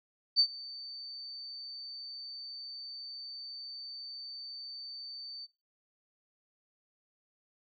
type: tone with ADSR envelope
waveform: sine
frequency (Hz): 4566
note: D8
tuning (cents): -50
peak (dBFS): -20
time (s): 0.36-5.47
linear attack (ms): 35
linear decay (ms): 73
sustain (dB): -22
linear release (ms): 30
effects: noise-tail reverb RT60 0.3 s tail -17 dB re dry